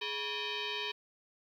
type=tone with frequency modulation; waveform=sine; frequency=275.5 Hz; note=C#4; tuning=11 cents flat; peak=-34 dBFS; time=0.01-0.92 s; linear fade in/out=10 ms; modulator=695 Hz; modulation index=5.5; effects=11-bit